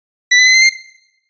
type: tone with pitch steps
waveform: sawtooth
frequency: 1975.5 / 2007 / 2038 / 2070 / 2103 Hz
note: B6 / B6 / C7 / C7 / C7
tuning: 0 / +27 / -46 / -19 / +8 cents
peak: -3 dBFS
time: 0.31-0.695 s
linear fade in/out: 10 ms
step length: 77 ms
effects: noise-tail reverb RT60 0.8 s tail -18 dB re dry + resampled to 16000 Hz